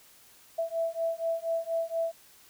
sine beating tone pair, 659.3 / 663.5 Hz, E5 / E5, 0 / +11 cents, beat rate 4.2 Hz, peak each -31 dBFS, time 0.58-2.12 s, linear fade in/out 10 ms, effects white hiss -57 dBFS RMS until 2.49 s

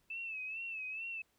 sine tone with vibrato, 2622 Hz, E7, 10 cents flat, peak -39 dBFS, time 0.1-1.22 s, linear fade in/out 5 ms, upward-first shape sine, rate 2.3 Hz, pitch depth 75 cents each way, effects pink hiss -75 dBFS RMS until 1.38 s

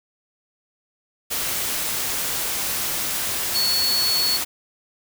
sine tone in noise, 4400 Hz, C#8, 14 cents flat, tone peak -19 dBFS, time 3.54-4.38 s, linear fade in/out 20 ms, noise white, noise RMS -25 dBFS, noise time 1.3-4.45 s, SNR +3 dB, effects none

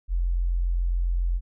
sine tone, 43.65 Hz, F1, in tune, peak -21 dBFS, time 0.08-1.41 s, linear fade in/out 50 ms, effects none

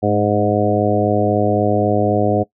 harmonic tone with a mistuned harmonic, 103.83 Hz, G#2, in tune, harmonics 1 / 2 / 3 / 4 / 5 / 6 / 7, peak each -21 / -21 / -21 / -21 / -21 / -21 / -21 dBFS, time 0.02-2.44 s, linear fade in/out 20 ms, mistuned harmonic 2, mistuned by +30 cents, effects noise-tail reverb RT60 0.1 s tail -20 dB re dry

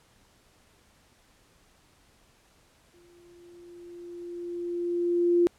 sine tone with exponential growth, 347.7 Hz, F4, 8 cents flat, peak -17 dBFS, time 2.94-5.47 s, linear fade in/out 0 ms, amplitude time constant 550 ms, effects pink hiss -62 dBFS RMS until 5.58 s + low-pass 11000 Hz 12 dB/octave

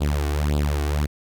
sawtooth tone with flanger, 73.42 Hz, D2, in tune, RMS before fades -22 dBFS, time 0-1.07 s, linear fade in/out 20 ms, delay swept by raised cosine 0.24 to 2.74 ms, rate 1.8 Hz, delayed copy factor +0.85, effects none

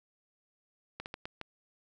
slowing click train, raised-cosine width 0.3 ms, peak -23 dBFS, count 5, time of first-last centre 1-1.413 s, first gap 59 ms, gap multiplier 1.39, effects none

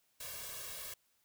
white noise with comb filter, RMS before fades -45 dBFS, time 0.2-0.94 s, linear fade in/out 5 ms, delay 1.8 ms, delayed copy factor +0.9, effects white hiss -75 dBFS RMS until 1.24 s

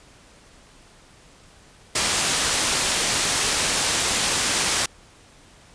white low-pass noise, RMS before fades -22 dBFS, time 1.95-4.86 s, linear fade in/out 5 ms, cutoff 9000 Hz, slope 12 dB/octave, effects pink hiss -51 dBFS RMS until 5.74 s + resampled to 22050 Hz

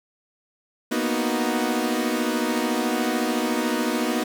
sawtooth chord, B major seventh, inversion third, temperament equal, 233.1 / 246.9 / 311.1 / 370 Hz, A#3 / B3 / D#4 / F#4, 0 / 0 / 0 / 0 cents, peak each -24 / -22 / -23 / -26 dBFS, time 0.91-4.24 s, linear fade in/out 10 ms, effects 9-bit

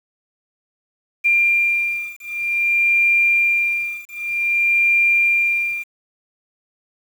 sine beating tone pair, 2387 / 2387.53 Hz, D7 / D7, +28 / +28 cents, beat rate 0.53 Hz, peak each -18 dBFS, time 1.24-5.84 s, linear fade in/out 20 ms, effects 7-bit

